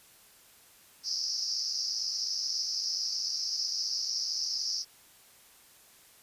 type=band-pass noise; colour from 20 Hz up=white; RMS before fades=-33 dBFS; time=1.03-4.85 s; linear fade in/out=50 ms; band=4800 to 5600 Hz; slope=96 dB/octave; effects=white hiss -58 dBFS RMS until 6.22 s + resampled to 32000 Hz